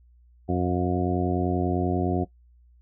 harmonic tone with a mistuned harmonic, 90.1 Hz, F#2, 45 cents flat, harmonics 1 / 2 / 3 / 4 / 5 / 6 / 7 / 8, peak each -28 / -28 / -28 / -28 / -35 / -38 / -37 / -32 dBFS, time 0.48-2.25 s, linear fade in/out 20 ms, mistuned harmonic 8, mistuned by -17 cents, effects noise-tail reverb RT60 0.1 s tail -18 dB re dry + added 60 Hz sine -53 dBFS peak until 2.81 s

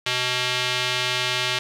square tone with band-pass filter, 125.5 Hz, B2, 28 cents sharp, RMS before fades -24 dBFS, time 0.06-1.59 s, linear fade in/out 5 ms, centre 3200 Hz, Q 1.5, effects none

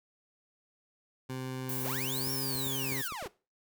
20% pulse tone with pitch glide, 129.7 to 133.5 Hz, C3 to C3, -15 to +35 cents, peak -31 dBFS, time 1.29-3.02 s, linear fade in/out 10 ms, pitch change +50 cents, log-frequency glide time 1.77-2.35 s
violet noise, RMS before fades -37 dBFS, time 1.69-3.08 s, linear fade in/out 2 ms
sawtooth linear two-way sweep, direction up then down, 320 to 5588 to 320 Hz, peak -34 dBFS, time 1.84-3.28 s, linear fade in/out 10 ms, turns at 2.31 s
clicks, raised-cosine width 2 ms, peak -32 dBFS, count 7, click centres 2.272 / 2.555 / 2.669 / 2.923 / 3.123 / 3.226 / 3.259 s
effects noise-tail reverb RT60 0.3 s tail -19 dB re dry

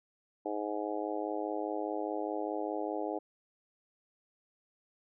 harmonic tone, 104.9 Hz, G#2, 18 cents sharp, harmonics 3 / 4 / 5 / 6 / 7 / 8, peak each -38 / -39 / -40 / -41 / -41 / -42 dBFS, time 0.45-3.19 s, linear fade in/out 10 ms, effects none

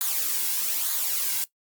blue noise with flanger, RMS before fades -26 dBFS, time 0.01-1.44 s, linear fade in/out 0 ms, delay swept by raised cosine 0.36 to 1.66 ms, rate 1.1 Hz, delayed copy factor -0.55, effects noise-tail reverb RT60 0.1 s tail -19 dB re dry + Opus 48 kbps

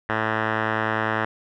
5% pulse tone with low-pass filter, 110 Hz, A2, in tune, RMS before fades -24 dBFS, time 0.09-1.25 s, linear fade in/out 5 ms, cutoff 1900 Hz, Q 4.7, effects none

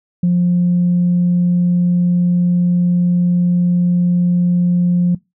sine tone, 176.5 Hz, F3, 19 cents sharp, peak -9 dBFS, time 0.23-5.15 s, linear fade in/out 5 ms, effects noise-tail reverb RT60 0.2 s tail -22 dB re dry + tanh soft clip ceiling -7 dBFS

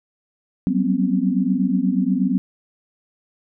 sine tone cluster, 185.1 / 193.4 / 245.1 / 266.4 Hz, F#3 / G3 / B3 / C4, +1 / -23 / -13 / +31 cents, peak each -22 dBFS, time 0.67-2.38 s, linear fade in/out 0 ms, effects none

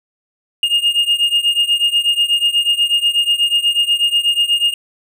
triangle beating tone pair, 2835 / 2843.2 Hz, F7 / F7, +25 / +30 cents, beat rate 8.2 Hz, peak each -13 / -15 dBFS, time 0.63-4.74 s, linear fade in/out 2 ms, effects none

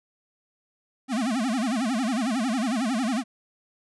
square tone with vibrato, 240 Hz, B3, 49 cents flat, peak -24 dBFS, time 1.08-3.24 s, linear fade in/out 50 ms, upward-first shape sine, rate 11 Hz, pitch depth 230 cents each way, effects resampled to 24000 Hz

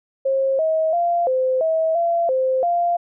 sine tone with pitch steps, 537 / 637 / 691 / 517 / 644 / 681 / 521 / 694 Hz, C5 / D#5 / F5 / C5 / E5 / F5 / C5 / F5, +45 / +41 / -19 / -21 / -41 / -44 / -7 / -11 cents, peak -16 dBFS, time 0.25-2.97 s, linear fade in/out 10 ms, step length 340 ms, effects none

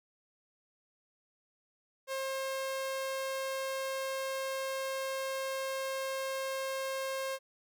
sawtooth tone, 534 Hz, C5, 35 cents sharp, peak -30 dBFS, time 2.07-7.39 s, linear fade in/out 50 ms, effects none

